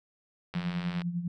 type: click train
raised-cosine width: 0.3 ms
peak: -23 dBFS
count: 44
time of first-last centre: 0.54-1.018 s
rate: 89.9 Hz
type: tone with tremolo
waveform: sine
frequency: 173.6 Hz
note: F3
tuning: 10 cents flat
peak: -27 dBFS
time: 0.55-1.28 s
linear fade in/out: 5 ms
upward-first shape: sine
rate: 10 Hz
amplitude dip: 65%
effects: none